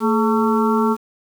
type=harmonic tone with a mistuned harmonic; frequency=224.7 Hz; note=A3; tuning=37 cents sharp; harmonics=1 / 2 / 4 / 5 / 6; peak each=-17 / -20 / -23 / -24 / -25 dBFS; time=0-0.97 s; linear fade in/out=50 ms; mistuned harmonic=2; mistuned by=-93 cents; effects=7-bit